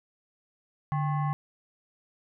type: tone with frequency modulation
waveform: sine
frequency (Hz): 146.83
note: D3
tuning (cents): 0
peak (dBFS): -25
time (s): 0.92-1.33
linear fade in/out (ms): 0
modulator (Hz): 938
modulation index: 0.73
effects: none